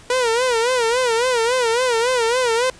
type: tone with vibrato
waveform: sawtooth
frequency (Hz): 481.7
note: B4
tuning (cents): -43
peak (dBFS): -12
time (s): 0.1-2.7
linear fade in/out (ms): 2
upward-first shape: sine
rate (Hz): 3.6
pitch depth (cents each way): 120
effects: pink hiss -45 dBFS RMS until 2.79 s + resampled to 22050 Hz